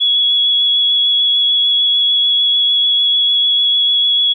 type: tone with vibrato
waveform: sine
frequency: 3364 Hz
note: G#7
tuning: 22 cents sharp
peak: -10 dBFS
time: 0-4.34 s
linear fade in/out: 20 ms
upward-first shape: triangle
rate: 6.7 Hz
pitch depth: 13 cents each way
effects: none